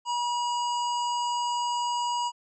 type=harmonic tone; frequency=964 Hz; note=B5; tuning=42 cents flat; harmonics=1 / 3 / 5 / 7 / 8; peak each=-26 / -36 / -40 / -43 / -44 dBFS; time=0.05-2.32 s; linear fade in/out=50 ms; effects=none